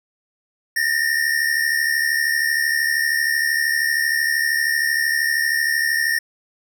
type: tone pair together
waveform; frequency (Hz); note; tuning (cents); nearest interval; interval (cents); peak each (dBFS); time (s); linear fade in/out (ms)
square; 1791.8 / 1864.7; A6 / A#6; +31 / 0; minor second; 69; -21; 0.76-6.19; 5
effects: none